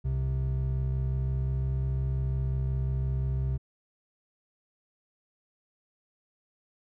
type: tone pair together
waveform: triangle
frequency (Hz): 65.41 / 131.11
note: C2 / C3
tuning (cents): 0 / +4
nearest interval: octave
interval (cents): 1204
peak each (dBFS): -27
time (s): 0.04-3.58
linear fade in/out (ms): 20
effects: none